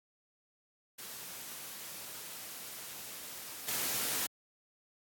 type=noise with level steps; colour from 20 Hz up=white; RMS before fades=-45 / -34 dBFS; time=0.98-4.27 s; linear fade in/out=10 ms; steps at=3.68 s; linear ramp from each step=5 ms; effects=high-pass 100 Hz 12 dB/octave + AAC 64 kbps